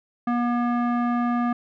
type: tone with low-pass filter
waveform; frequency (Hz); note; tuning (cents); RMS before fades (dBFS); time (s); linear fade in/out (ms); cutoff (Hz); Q
square; 240.4; B3; -46; -23; 0.27-1.53; 5; 1300; 2
effects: none